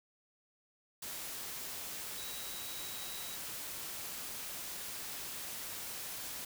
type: tone in noise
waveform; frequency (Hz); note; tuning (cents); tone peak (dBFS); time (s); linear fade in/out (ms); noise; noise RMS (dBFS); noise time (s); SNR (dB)
sine; 3874; B7; -34; -49; 2.17-3.36; 5; white; -43; 1.02-6.45; -9
effects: none